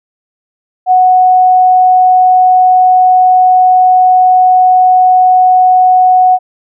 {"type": "tone", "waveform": "sine", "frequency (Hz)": 738, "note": "F#5", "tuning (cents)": -5, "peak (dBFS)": -3, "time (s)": [0.86, 6.39], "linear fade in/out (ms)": 50, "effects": []}